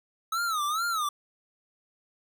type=tone with vibrato; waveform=square; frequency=1280 Hz; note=D#6; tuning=49 cents sharp; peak=-27 dBFS; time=0.32-1.09 s; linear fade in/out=5 ms; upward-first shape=sine; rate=2.3 Hz; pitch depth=160 cents each way; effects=none